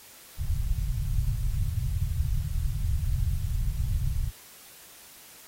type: low-pass noise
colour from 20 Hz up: pink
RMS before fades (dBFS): -27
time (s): 0.37-4.32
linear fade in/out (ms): 50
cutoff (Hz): 140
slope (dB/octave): 48
effects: white hiss -50 dBFS RMS until 5.47 s + AAC 48 kbps